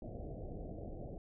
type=low-pass noise; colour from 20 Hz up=pink; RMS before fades=-45 dBFS; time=0.02-1.18 s; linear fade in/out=2 ms; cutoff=730 Hz; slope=96 dB/octave; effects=none